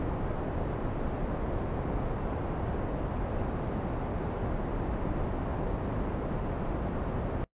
pink low-pass noise, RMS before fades -32 dBFS, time 0-7.44 s, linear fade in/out 0 ms, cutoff 840 Hz, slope 12 dB/octave, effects noise-tail reverb RT60 0.1 s tail -23 dB re dry + resampled to 8000 Hz

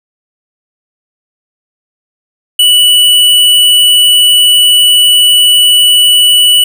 sine tone with hard clipping, 2956 Hz, F#7, 2 cents flat, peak -4 dBFS, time 2.59-6.64 s, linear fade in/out 5 ms, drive 18 dB, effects none

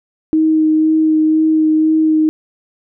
sine tone with vibrato, 313.7 Hz, D#4, 14 cents sharp, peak -9 dBFS, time 0.33-2.29 s, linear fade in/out 0 ms, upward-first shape sine, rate 2 Hz, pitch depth 12 cents each way, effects none

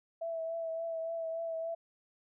sine tone with vibrato, 658 Hz, E5, 3 cents flat, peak -34 dBFS, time 0.21-1.75 s, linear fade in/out 10 ms, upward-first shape triangle, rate 3.5 Hz, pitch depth 28 cents each way, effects none

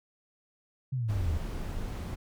sine exponential sweep, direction down, 136.3 to 73.42 Hz, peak -28 dBFS, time 0.92-1.38 s, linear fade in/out 10 ms
brown noise, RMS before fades -35 dBFS, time 1.08-2.16 s, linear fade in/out 20 ms
effects none

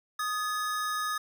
square tone pair together, 1244.5 / 1708.2 Hz, D#6 / G#6, 0 / +48 cents, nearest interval perfect fourth, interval 548 cents, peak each -31 / -36 dBFS, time 0.19-1.18 s, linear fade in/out 5 ms, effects none

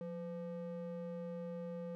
triangle ring-modulated tone, 342.9 Hz, F4, 32 cents flat, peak -36 dBFS, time 0.01-1.95 s, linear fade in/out 0 ms, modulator 165 Hz, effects none

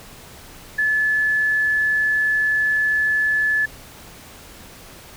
sine tone, 1726 Hz, A6, 34 cents flat, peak -16 dBFS, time 0.78-3.66 s, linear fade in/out 10 ms, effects pink hiss -42 dBFS RMS until 5.16 s

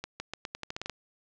accelerating click train, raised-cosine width 0.2 ms, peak -18 dBFS, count 11, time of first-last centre 0.04-0.897 s, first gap 160 ms, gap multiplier 0.85, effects low-pass 7000 Hz 12 dB/octave + 9-bit

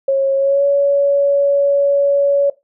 sine tone with pitch glide, 544 to 563.5 Hz, C#5 to C#5, -33 to +28 cents, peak -10 dBFS, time 0.08-2.5 s, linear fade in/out 5 ms, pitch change +61 cents, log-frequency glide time 0.36-0.65 s, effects noise-tail reverb RT60 0.2 s tail -17 dB re dry

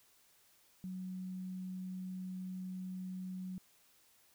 sine tone, 185.4 Hz, F#3, 4 cents sharp, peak -40 dBFS, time 0.84-3.58 s, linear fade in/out 0 ms, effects white hiss -68 dBFS RMS until 4.34 s

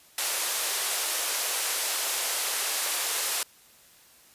white band-pass noise, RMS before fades -29 dBFS, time 0.18-3.43 s, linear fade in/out 2 ms, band 420 to 13000 Hz, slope 24 dB/octave, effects white hiss -56 dBFS RMS until 4.34 s + resampled to 32000 Hz

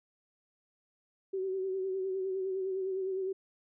sine tone with vibrato, 380 Hz, F#4, 46 cents sharp, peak -31 dBFS, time 1.33-3.33 s, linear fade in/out 10 ms, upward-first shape sine, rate 9.8 Hz, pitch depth 38 cents each way, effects none

